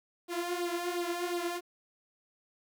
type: tone with flanger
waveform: sawtooth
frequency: 349.2 Hz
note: F4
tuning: in tune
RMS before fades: -34 dBFS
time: 0.28-1.61 s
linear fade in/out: 50 ms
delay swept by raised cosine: 0.22 to 4.12 ms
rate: 2.8 Hz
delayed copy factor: +0.7
effects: 10-bit